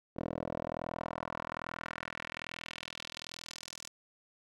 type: tone with band-pass filter sweep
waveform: 10% pulse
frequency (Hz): 41.2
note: E1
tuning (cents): 0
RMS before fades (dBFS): -42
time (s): 0.16-3.89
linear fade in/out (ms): 10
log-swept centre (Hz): 430 to 6700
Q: 1.6
effects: none